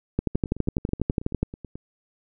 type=two click trains; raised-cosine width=3 ms; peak=-9 / -23 dBFS; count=16 / 14; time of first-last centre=0.19-1.43 / 0.35-1.755 s; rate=12.1 / 9.25 Hz; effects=none